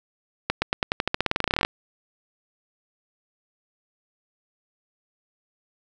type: accelerating click train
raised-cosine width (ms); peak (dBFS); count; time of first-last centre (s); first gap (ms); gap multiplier
0.3; -5; 22; 0.5-1.649; 120; 0.91
effects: none